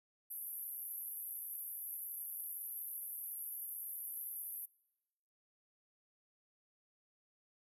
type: band-pass noise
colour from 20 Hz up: white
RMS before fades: -45 dBFS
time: 0.3-4.66 s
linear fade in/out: 10 ms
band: 11000 to 13000 Hz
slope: 96 dB/octave
effects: noise-tail reverb RT60 1.0 s tail -25 dB re dry